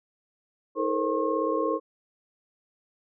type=tone cluster; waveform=sine; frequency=318.3 / 433 / 470.4 / 530 / 1078 Hz; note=D#4 / A4 / A#4 / C5 / C#6; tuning=+39 / -28 / +16 / +22 / -49 cents; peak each=-30 dBFS; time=0.75-1.8 s; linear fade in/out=50 ms; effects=none